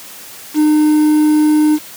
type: tone with quantisation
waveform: triangle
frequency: 304.2 Hz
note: D#4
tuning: 39 cents flat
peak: -6 dBFS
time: 0.54-1.79 s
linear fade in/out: 50 ms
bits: 5
effects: white hiss -34 dBFS RMS until 1.96 s + high-pass 100 Hz 12 dB/octave